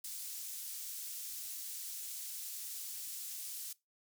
pink high-pass noise, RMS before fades -44 dBFS, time 0.04-3.73 s, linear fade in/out 5 ms, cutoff 6900 Hz, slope 12 dB/octave, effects noise-tail reverb RT60 0.2 s tail -21 dB re dry

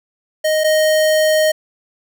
square tone pair in turn, 622 / 622 Hz, D#5 / D#5, -1 / -1 cents, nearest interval unison, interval 0 cents, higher neither, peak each -14 / -12 dBFS, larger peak second, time 0.44-0.64 / 0.64-1.52 s, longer second, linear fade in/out 10 ms, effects none

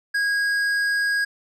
sine tone with tanh clipping, 1642 Hz, G#6, 20 cents flat, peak -21 dBFS, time 0.14-1.25 s, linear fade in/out 10 ms, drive 10 dB, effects none

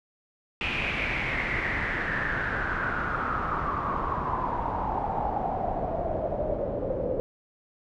pink noise with low-pass filter sweep, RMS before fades -29 dBFS, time 0.61-7.2 s, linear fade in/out 0 ms, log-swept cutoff 2600 to 500 Hz, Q 6.4, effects none

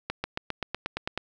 accelerating click train, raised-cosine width 0.3 ms, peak -13 dBFS, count 10, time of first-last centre 0.1-1.176 s, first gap 140 ms, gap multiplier 0.96, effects none

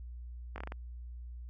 slowing click train, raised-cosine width 0.5 ms, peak -26 dBFS, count 6, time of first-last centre 0.56-0.721 s, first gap 20 ms, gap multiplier 1.24, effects added 60 Hz sine -42 dBFS peak until 1.49 s

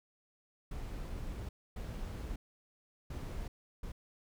brown noise bursts at uneven times, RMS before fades -41 dBFS, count 4, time 0.71-1.49 / 1.76-2.36 / 3.1-3.48 / 3.83-3.92 s, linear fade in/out 5 ms, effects none

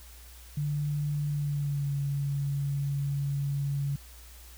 sine tone with pitch glide, 146.83 to 140.69 Hz, D3 to C#3, 0 to +26 cents, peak -27 dBFS, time 0.57-3.96 s, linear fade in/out 5 ms, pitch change -74 cents, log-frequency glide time 1.27-1.94 s, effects added 60 Hz sine -48 dBFS peak until 4.57 s + white hiss -53 dBFS RMS until 4.57 s

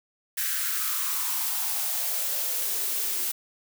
blue noise with high-pass filter sweep, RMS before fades -28 dBFS, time 0.37-3.32 s, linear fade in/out 10 ms, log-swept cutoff 1700 to 310 Hz, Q 4.1, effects none

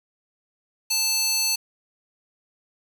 square tone with high-pass filter, 880 Hz, A5, in tune, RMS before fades -23 dBFS, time 0.9-1.56 s, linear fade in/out 10 ms, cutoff 4600 Hz, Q 1.4, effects 7-bit

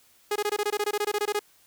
sawtooth tone bursts, 415.3 Hz, G#4, in tune, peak -20 dBFS, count 16, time 0.31-1.393 s, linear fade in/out 5 ms, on 48 ms, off 21 ms, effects white hiss -60 dBFS RMS until 1.66 s

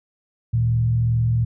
sine tone with frequency modulation, 115.9 Hz, A#2, 10 cents flat, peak -16 dBFS, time 0.53-1.45 s, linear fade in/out 10 ms, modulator 42.5 Hz, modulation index 0.48, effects none

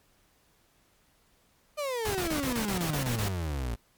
35% pulse exponential sweep, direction down, 613 to 55 Hz, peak -28 dBFS, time 1.77-3.76 s, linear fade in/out 20 ms
pink noise bursts, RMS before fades -33 dBFS, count 10, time 2.05-3.284 s, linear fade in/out 2 ms, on 100 ms, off 26 ms
effects pink hiss -66 dBFS RMS until 3.97 s + MP3 96 kbps

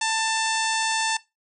harmonic tone, 889 Hz, A5, 18 cents sharp, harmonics 1 / 2 / 3 / 4 / 5 / 6 / 7 / 8 / 9 / 10, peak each -26 / -29 / -31 / -32 / -33 / -34 / -34 / -35 / -36 / -36 dBFS, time 0.01-1.17 s, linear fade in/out 5 ms, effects noise-tail reverb RT60 0.2 s tail -18 dB re dry

